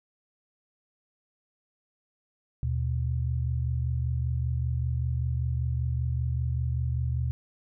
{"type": "tone pair together", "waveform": "sine", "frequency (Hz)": [77.25, 122.4], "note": ["D#2", "B2"], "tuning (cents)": [-12, -15], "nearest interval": "minor sixth", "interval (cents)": 797, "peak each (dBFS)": -28, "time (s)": [2.63, 7.31], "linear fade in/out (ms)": 0, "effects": []}